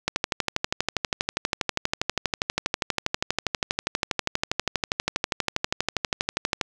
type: click train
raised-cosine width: 0.2 ms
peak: -5 dBFS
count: 82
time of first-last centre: 0.08-6.612 s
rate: 12.4 Hz
effects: none